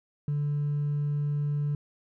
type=tone with hard clipping; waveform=triangle; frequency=146 Hz; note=D3; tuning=10 cents flat; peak=-25 dBFS; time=0.28-1.75 s; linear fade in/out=2 ms; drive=2 dB; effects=none